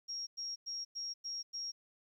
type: tone bursts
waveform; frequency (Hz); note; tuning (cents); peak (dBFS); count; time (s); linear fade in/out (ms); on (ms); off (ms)
sine; 5588; F8; 0; -38; 6; 0.08-1.72; 20; 190; 100
effects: 12-bit